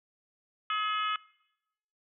harmonic tone, 424.3 Hz, G#4, 37 cents sharp, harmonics 3 / 4 / 5 / 6 / 7 / 8, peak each -29 / -41 / -40 / -40 / -37 / -44 dBFS, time 0.7-1.16 s, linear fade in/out 2 ms, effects noise-tail reverb RT60 0.9 s tail -22 dB re dry

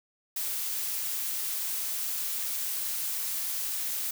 blue noise, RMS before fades -32 dBFS, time 0.36-4.11 s, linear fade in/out 5 ms, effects none

